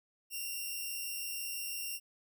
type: tone pair together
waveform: 5% pulse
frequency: 2708 / 2794 Hz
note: E7 / F7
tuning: +46 / 0 cents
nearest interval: minor second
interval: 54 cents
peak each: -32 / -30 dBFS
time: 0.3-2 s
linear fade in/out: 50 ms
effects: none